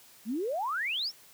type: exponential sweep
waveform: sine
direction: up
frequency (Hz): 200 to 5780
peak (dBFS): -29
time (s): 0.25-1.12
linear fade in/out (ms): 50
effects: white hiss -56 dBFS RMS until 1.33 s + high-pass 60 Hz 12 dB/octave